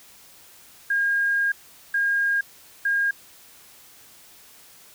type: tone bursts at uneven times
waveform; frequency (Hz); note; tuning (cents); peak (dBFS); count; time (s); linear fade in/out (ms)
sine; 1621; G#6; -42; -19; 3; 0.9-1.52 / 1.94-2.41 / 2.85-3.11; 5
effects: white hiss -50 dBFS RMS until 4.94 s